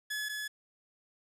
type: tone pair in turn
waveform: sawtooth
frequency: 1706 / 1706 Hz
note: G#6 / G#6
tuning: +46 / +46 cents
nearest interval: unison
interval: 0 cents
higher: neither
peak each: -30 / -32 dBFS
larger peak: first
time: 0.1-0.29 / 0.29-0.48 s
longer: neither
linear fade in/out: 10 ms
effects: resampled to 32000 Hz + 10-bit